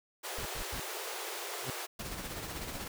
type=high-pass noise; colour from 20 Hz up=pink; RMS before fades=-40 dBFS; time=0.23-1.87 s; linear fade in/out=20 ms; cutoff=350 Hz; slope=96 dB/octave
type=noise bursts; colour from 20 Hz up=brown; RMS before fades=-41 dBFS; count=3; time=0.38-0.798 s; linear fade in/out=0 ms; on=74 ms; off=98 ms
type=tone with exponential growth; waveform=sawtooth; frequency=130.4 Hz; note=C3; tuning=5 cents flat; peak=-28 dBFS; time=1.61-1.7 s; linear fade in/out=2 ms; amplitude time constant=18 ms
type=noise with tremolo; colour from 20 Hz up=pink; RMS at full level=-39 dBFS; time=1.99-2.88 s; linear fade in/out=5 ms; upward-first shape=sine; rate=16 Hz; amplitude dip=40%
effects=none